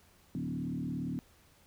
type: tone with frequency modulation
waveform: sine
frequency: 209.7 Hz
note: G#3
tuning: 17 cents sharp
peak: -33 dBFS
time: 0.35-1.19 s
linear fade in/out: 0 ms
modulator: 37.4 Hz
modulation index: 2.1
effects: added 83 Hz sine -68 dBFS peak until 1.66 s + pink hiss -64 dBFS RMS until 1.66 s